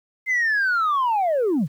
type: linear sweep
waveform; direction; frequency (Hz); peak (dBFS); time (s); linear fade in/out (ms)
sine; down; 2093 to 120.1; -16; 0.26-1.68; 50
effects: tanh soft clip ceiling -16 dBFS + 9-bit